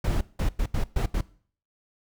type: noise bursts at uneven times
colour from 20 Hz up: brown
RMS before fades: -24 dBFS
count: 6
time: 0.04-0.21 / 0.39-0.49 / 0.59-0.66 / 0.74-0.84 / 0.96-1.06 / 1.14-1.21 s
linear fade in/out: 5 ms
effects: noise-tail reverb RT60 0.5 s tail -20 dB re dry